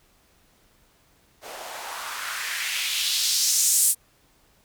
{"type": "noise with band-pass filter sweep", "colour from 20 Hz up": "blue", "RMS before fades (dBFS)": -25, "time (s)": [1.41, 3.95], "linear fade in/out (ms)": 50, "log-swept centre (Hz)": [500, 9600], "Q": 2, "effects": ["pink hiss -61 dBFS RMS until 4.64 s"]}